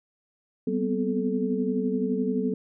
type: tone cluster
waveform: sine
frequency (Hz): 192.2 / 242.6 / 254.3 / 433.4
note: G3 / B3 / C4 / A4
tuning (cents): -34 / -31 / -49 / -26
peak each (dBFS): -29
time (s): 0.67-2.54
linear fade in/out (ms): 5
effects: none